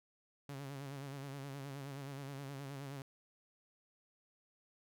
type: tone with vibrato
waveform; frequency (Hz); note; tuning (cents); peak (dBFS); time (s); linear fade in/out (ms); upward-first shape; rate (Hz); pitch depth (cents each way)
sawtooth; 138.59; C#3; 0; -40; 0.49-3.02; 2; sine; 9.5; 61
effects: none